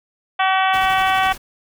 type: harmonic tone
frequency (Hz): 380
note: F#4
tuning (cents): +46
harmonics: 2 / 3 / 4 / 5 / 6 / 7 / 8 / 9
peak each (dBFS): -17 / -21 / -23 / -25 / -27 / -28 / -29 / -30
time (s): 0.39-1.33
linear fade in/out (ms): 10
type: noise with tremolo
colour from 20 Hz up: pink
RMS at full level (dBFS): -33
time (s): 0.73-1.38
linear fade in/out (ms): 10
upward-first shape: square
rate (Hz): 12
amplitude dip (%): 40
effects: none